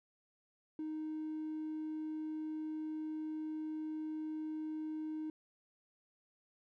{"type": "tone", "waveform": "triangle", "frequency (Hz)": 311.1, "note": "D#4", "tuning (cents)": 0, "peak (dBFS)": -35, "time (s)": [0.79, 5.3], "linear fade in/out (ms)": 2, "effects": ["tanh soft clip ceiling -34 dBFS"]}